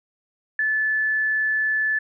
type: tone with ADSR envelope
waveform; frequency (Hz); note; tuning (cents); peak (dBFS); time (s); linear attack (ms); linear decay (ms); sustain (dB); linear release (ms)
sine; 1738; A6; -22; -17; 0.59-1.99; 3; 5; -2; 8
effects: none